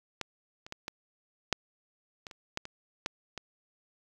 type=clicks; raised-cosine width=0.2 ms; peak=-16 / -28 / -21 / -19 / -8 / -24 / -29 / -15 / -24 / -14 / -21 dBFS; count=11; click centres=0.213 / 0.665 / 0.724 / 0.881 / 1.527 / 2.268 / 2.312 / 2.574 / 2.654 / 3.061 / 3.377 s; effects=8-bit